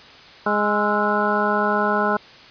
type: harmonic tone with a mistuned harmonic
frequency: 207.7 Hz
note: G#3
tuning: in tune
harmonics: 1 / 2 / 3 / 4 / 5 / 6 / 7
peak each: -25 / -25 / -25 / -25 / -25 / -25 / -25 dBFS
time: 0.46-2.17 s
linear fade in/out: 5 ms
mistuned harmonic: 6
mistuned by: +98 cents
effects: white hiss -44 dBFS RMS until 2.5 s + resampled to 11025 Hz